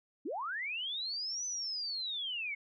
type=linear two-way sweep; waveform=sine; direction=up then down; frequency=236.4 to 6080 to 2156 Hz; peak=-35 dBFS; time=0.25-2.55 s; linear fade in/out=10 ms; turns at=1.46 s; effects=none